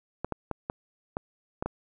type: clicks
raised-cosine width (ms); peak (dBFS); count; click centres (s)
1; -16; 7; 0.246 / 0.323 / 0.513 / 0.699 / 1.169 / 1.625 / 1.66
effects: none